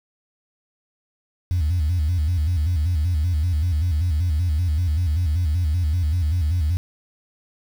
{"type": "tone with vibrato", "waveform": "sine", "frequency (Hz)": 82, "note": "E2", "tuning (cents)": -9, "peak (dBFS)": -16, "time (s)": [1.51, 6.77], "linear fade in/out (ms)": 0, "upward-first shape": "square", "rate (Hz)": 5.2, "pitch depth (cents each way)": 140, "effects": ["tanh soft clip ceiling -15 dBFS", "7-bit"]}